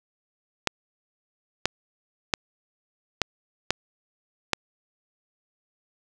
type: clicks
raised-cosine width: 0.2 ms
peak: -3 dBFS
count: 6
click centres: 0.673 / 1.656 / 2.338 / 3.217 / 3.706 / 4.533 s
effects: none